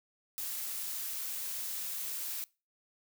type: noise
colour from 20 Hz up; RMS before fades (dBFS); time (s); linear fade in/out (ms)
blue; -38; 0.38-2.44; 0
effects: noise-tail reverb RT60 0.3 s tail -23 dB re dry